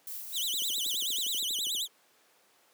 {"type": "noise with tremolo", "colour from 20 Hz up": "violet", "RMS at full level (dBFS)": -39, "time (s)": [0.07, 1.4], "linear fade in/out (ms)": 2, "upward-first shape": "sine", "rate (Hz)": 3.9, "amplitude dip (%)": 35}
{"type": "tone with vibrato", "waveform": "sawtooth", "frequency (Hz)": 3423, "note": "A7", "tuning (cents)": -48, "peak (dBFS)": -27, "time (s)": [0.32, 1.88], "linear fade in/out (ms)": 50, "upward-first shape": "sine", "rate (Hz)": 9.4, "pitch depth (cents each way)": 270}
{"type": "click train", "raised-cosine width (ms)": 3, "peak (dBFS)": -30, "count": 16, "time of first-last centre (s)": [0.54, 1.75], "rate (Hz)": 12.4}
{"effects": ["pink hiss -64 dBFS RMS until 2.73 s", "high-pass 400 Hz 12 dB/octave"]}